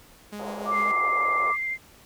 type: tone with tremolo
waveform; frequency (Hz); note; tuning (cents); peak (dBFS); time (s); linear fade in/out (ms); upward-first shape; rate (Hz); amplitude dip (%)
sawtooth; 207.3; G#3; -3; -30; 0.32-0.92; 10; sine; 6.9; 30
type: band-pass noise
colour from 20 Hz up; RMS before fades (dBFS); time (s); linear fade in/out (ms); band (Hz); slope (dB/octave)
pink; -36; 0.39-1.52; 10; 440 to 940; 24
type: tone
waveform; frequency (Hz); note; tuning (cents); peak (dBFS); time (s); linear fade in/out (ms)
sine; 1174.7; D6; 0; -22; 0.65-1.57; 50
type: tone with vibrato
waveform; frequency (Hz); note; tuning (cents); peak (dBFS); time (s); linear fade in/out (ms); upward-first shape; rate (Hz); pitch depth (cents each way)
sine; 2093; C7; 0; -26; 0.71-1.78; 50; square; 12; 9
effects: pink hiss -53 dBFS RMS until 2.05 s